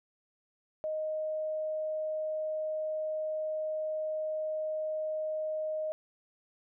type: tone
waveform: sine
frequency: 622 Hz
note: D#5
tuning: 1 cent flat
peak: -31 dBFS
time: 0.84-5.92 s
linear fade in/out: 0 ms
effects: none